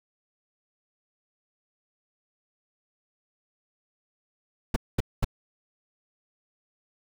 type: noise bursts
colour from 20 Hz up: brown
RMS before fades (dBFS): -21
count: 3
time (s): 4.74-5.246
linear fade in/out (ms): 5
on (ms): 22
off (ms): 220
effects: none